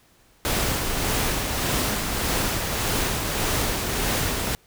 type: noise with tremolo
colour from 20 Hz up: pink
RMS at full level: -23 dBFS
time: 0.45-4.55 s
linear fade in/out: 0 ms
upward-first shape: sine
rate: 1.7 Hz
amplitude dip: 35%
effects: pink hiss -58 dBFS RMS until 4.66 s